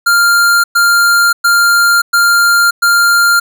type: tone bursts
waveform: square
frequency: 1396.9 Hz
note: F6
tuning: in tune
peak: -7 dBFS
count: 5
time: 0.06-3.4 s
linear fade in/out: 10 ms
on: 580 ms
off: 110 ms
effects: none